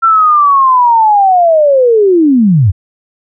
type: linear sweep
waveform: sine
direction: down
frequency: 1358 to 82.41 Hz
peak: -4 dBFS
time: 0.02-2.72 s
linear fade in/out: 20 ms
effects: none